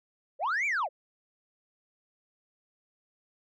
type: linear two-way sweep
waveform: sine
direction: up then down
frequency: 491.6 to 2400 to 491.6 Hz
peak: -24 dBFS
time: 0.39-0.89 s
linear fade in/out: 50 ms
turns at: 0.66 s
effects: tanh soft clip ceiling -25 dBFS